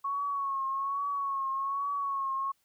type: tone with vibrato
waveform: sine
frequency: 1104 Hz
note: C#6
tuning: 7 cents flat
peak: -29 dBFS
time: 0.04-2.52 s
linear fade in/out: 10 ms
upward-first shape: triangle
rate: 1.2 Hz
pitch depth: 54 cents each way
effects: white hiss -73 dBFS RMS until 2.64 s